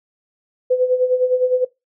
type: tone with tremolo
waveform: sine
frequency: 505 Hz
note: B4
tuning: 39 cents sharp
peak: -11 dBFS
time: 0.7-1.65 s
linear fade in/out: 10 ms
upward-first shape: sine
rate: 9.8 Hz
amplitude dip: 70%
effects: noise-tail reverb RT60 0.2 s tail -21 dB re dry